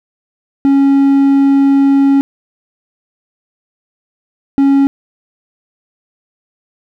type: tone bursts at uneven times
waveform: triangle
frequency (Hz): 276.1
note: C#4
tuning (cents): -7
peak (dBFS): -4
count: 2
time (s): 0.65-2.21 / 4.58-4.87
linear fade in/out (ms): 0
effects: none